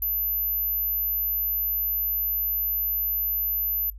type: tone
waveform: sine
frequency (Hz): 12100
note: F#9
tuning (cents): +38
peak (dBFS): -23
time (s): 0.02-3.9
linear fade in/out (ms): 2
effects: noise-tail reverb RT60 0.1 s tail -19 dB re dry + added 50 Hz sine -38 dBFS peak until 3.98 s